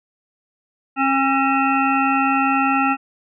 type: harmonic tone with a mistuned harmonic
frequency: 270.5 Hz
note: C#4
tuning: 42 cents flat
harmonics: 1 / 3 / 5 / 7 / 9 / 10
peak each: -20 / -20 / -20 / -30 / -27 / -27 dBFS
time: 0.96-2.97 s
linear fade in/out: 50 ms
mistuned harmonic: 9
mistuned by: +67 cents
effects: none